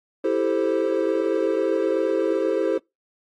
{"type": "chord", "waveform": "triangle", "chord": "A minor seventh", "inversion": "second", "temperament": "equal", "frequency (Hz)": [329.6, 392, 440, 523.3], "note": ["E4", "G4", "A4", "C5"], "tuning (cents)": [0, 0, 0, 0], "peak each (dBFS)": -23, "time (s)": [0.24, 2.78], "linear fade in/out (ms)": 5, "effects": ["noise-tail reverb RT60 0.2 s tail -25 dB re dry", "AAC 32 kbps"]}